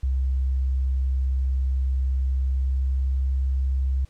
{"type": "tone with pitch glide", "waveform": "sine", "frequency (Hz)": [65.6, 66.21], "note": ["C2", "C2"], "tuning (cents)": [5, 21], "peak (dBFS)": -20, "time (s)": [0.03, 4.05], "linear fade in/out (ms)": 5, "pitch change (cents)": 16, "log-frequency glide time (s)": [2.2, 3.28], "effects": ["pink hiss -60 dBFS RMS until 4.09 s", "low-pass 9000 Hz 12 dB/octave"]}